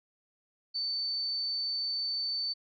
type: tone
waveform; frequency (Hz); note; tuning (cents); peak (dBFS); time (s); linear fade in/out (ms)
sine; 4533; C#8; +38; -30; 0.74-2.54; 20
effects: none